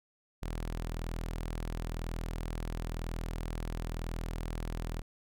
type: tone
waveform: sawtooth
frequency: 41 Hz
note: E1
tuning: 9 cents flat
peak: -31 dBFS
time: 0.42-5.02 s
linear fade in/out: 10 ms
effects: none